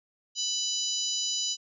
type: harmonic tone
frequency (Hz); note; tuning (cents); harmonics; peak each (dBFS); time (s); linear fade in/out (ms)
992; B5; +7; 3 / 4 / 5 / 6 / 7; -34 / -34 / -34 / -34 / -34; 0.35-1.57; 50
effects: none